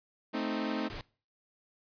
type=chord; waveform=sawtooth; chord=A diminished; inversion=none; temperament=equal; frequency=220 / 261.6 / 311.1 Hz; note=A3 / C4 / Eb4; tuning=0 / 0 / 0 cents; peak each=-32 dBFS; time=0.33-0.89 s; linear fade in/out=20 ms
type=noise; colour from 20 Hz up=pink; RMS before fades=-41 dBFS; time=0.9-1.01 s; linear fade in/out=0 ms
effects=noise-tail reverb RT60 0.4 s tail -22 dB re dry + resampled to 11025 Hz